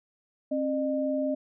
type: tone pair together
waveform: sine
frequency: 268.3 / 607 Hz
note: C4 / D#5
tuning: +44 / -43 cents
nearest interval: octave + major second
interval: 1413 cents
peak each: -28 dBFS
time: 0.51-1.35 s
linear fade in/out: 10 ms
effects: none

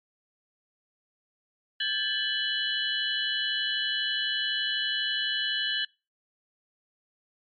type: tone cluster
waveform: sine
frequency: 1602 / 1734 / 2991 / 3333 / 4081 Hz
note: G6 / A6 / F#7 / G#7 / C8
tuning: +37 / -26 / +18 / +5 / -44 cents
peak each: -35 / -33 / -29 / -35 / -35 dBFS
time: 1.8-5.85 s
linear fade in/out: 5 ms
effects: noise-tail reverb RT60 0.3 s tail -25 dB re dry + MP3 48 kbps

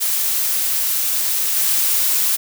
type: noise with level steps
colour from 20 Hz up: blue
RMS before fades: -19 / -17 dBFS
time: 0-2.37 s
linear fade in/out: 20 ms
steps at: 1.55 s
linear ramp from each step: 20 ms
effects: none

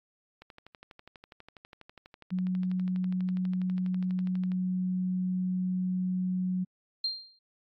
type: click train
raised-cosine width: 0.3 ms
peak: -32 dBFS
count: 51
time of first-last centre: 0.42-4.518 s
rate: 12.2 Hz
type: tone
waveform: sine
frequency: 183.7 Hz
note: F#3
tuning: 12 cents flat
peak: -27 dBFS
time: 2.31-6.65 s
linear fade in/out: 20 ms
type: tone with exponential decay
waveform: sine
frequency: 4186 Hz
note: C8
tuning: in tune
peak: -25 dBFS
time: 7.04-7.39 s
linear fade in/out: 5 ms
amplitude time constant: 74 ms
effects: AAC 64 kbps

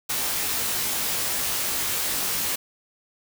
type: noise with comb filter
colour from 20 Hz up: white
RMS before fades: -26 dBFS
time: 0.09-2.56 s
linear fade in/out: 10 ms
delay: 19 ms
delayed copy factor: +0.8
effects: none

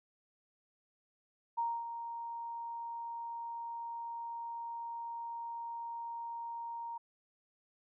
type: tone with ADSR envelope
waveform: sine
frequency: 932 Hz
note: A#5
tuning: 1 cent flat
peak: -30 dBFS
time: 1.57-6.98 s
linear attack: 17 ms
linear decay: 250 ms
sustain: -9 dB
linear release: 8 ms
effects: none

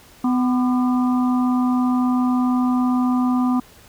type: harmonic tone with a mistuned harmonic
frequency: 251 Hz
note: B3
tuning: 28 cents sharp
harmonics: 1 / 3 / 4 / 5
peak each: -16 / -29 / -30 / -30 dBFS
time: 0.24-3.6 s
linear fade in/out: 5 ms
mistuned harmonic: 5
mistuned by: -70 cents
effects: pink hiss -48 dBFS RMS until 3.88 s

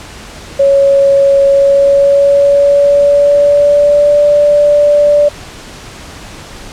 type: tone with pitch glide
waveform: sine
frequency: 554.4 to 584.7 Hz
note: C#5 to D5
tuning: 0 to -8 cents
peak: -4 dBFS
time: 0.59-5.29 s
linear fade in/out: 10 ms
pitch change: +92 cents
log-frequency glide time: 1.45-4.22 s
effects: pink hiss -30 dBFS RMS until 6.72 s + low-pass 8000 Hz 12 dB/octave

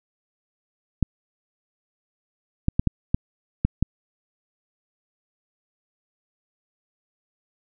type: clicks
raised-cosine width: 5 ms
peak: -6 dBFS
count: 7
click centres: 1.027 / 2.684 / 2.795 / 2.873 / 3.145 / 3.65 / 3.826 s
effects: none

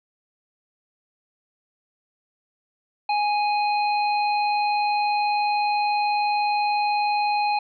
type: harmonic tone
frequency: 830.6 Hz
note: G#5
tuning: in tune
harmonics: 1 / 3 / 5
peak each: -20 / -29 / -33 dBFS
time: 3.09-7.59 s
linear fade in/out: 5 ms
effects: none

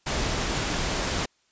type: noise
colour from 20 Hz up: pink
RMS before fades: -27 dBFS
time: 0.06-1.26 s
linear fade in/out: 10 ms
effects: white hiss -67 dBFS RMS until 1.51 s + resampled to 16000 Hz

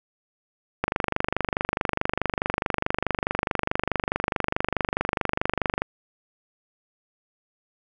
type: click train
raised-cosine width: 0.5 ms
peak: -7 dBFS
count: 124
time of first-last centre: 0.84-5.82 s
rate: 24.7 Hz
effects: none

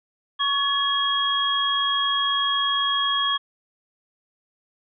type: tone cluster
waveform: sine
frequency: 1116 / 1703 / 3286 Hz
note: C#6 / G#6 / G#7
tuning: +11 / +43 / -19 cents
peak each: -24 / -29 / -22 dBFS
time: 0.39-3.38 s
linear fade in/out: 20 ms
effects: none

